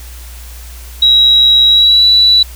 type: tone with pitch glide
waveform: sine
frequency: 3858 to 3946 Hz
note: B7 to B7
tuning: -41 to -2 cents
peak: -4 dBFS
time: 1.02-2.43 s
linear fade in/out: 5 ms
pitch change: +39 cents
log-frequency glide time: 1.69-2.06 s
effects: added 60 Hz sine -28 dBFS peak until 2.55 s + white hiss -36 dBFS RMS until 2.55 s